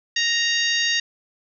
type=harmonic tone; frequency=932.3 Hz; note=A#5; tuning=in tune; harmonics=2 / 3 / 4 / 5 / 6 / 7; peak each=-23 / -25 / -25 / -27 / -30 / -31 dBFS; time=0.16-1 s; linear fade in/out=5 ms; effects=none